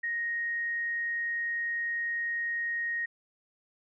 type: tone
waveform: sine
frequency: 1870 Hz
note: A#6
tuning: 5 cents sharp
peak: -29 dBFS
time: 0.03-3.06 s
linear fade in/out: 10 ms
effects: none